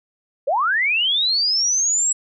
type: linear sweep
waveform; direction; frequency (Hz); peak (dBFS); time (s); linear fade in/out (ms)
sine; up; 493.8 to 7780; -16; 0.47-2.13; 10
effects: none